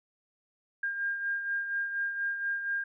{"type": "beating tone pair", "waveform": "sine", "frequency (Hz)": [1607, 1611.2], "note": ["G6", "G6"], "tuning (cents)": [43, 47], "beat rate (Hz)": 4.2, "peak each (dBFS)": [-30, -39], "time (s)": [0.83, 2.84], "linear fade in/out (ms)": 5, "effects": []}